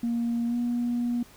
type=tone with pitch glide; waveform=sine; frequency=234.8 to 240.3 Hz; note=A#3 to B3; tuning=+13 to -47 cents; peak=-23 dBFS; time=0.03-1.23 s; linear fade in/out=5 ms; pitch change=+40 cents; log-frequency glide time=0.47-0.55 s; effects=tanh soft clip ceiling -21 dBFS + pink hiss -53 dBFS RMS until 1.36 s